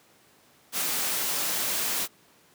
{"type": "noise", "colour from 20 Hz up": "white", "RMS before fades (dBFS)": -28, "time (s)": [0.72, 2.08], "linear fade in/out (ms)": 50, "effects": ["pink hiss -59 dBFS RMS until 2.54 s", "high-pass 150 Hz 12 dB/octave"]}